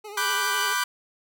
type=tone with vibrato; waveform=25% pulse; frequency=415.3 Hz; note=G#4; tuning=in tune; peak=-33 dBFS; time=0.04-0.74 s; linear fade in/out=10 ms; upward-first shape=triangle; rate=12 Hz; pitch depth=73 cents each way
type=chord; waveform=sawtooth; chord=G major seventh; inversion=first; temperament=equal; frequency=987.8 / 1174.7 / 1480 / 1568 Hz; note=B5 / D6 / F#6 / G6; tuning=0 / 0 / 0 / 0 cents; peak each=-25 dBFS; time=0.17-0.84 s; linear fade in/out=5 ms
effects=none